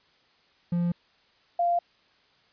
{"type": "tone pair in turn", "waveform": ["triangle", "sine"], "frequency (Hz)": [173.4, 693.6], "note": ["F3", "F5"], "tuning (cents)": [-12, -12], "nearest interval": "2 octaves", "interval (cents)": 2400, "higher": "second", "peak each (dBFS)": -21, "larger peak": "neither", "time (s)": [[0.72, 0.92], [1.59, 1.79]], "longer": "neither", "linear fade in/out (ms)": 5, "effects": ["white hiss -63 dBFS RMS until 2.52 s", "resampled to 11025 Hz"]}